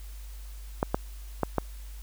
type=clicks; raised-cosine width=1 ms; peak=-10 dBFS; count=4; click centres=0.829 / 0.945 / 1.433 / 1.583 s; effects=added 50 Hz sine -39 dBFS peak until 2.02 s + white hiss -54 dBFS RMS until 2.02 s